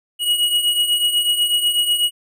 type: beating tone pair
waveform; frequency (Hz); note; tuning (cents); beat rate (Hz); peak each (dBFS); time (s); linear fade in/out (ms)
square; 2898 / 2906.1; F#7 / F#7; -37 / -32; 8.1; -23 / -17; 0.19-2.11; 50
effects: none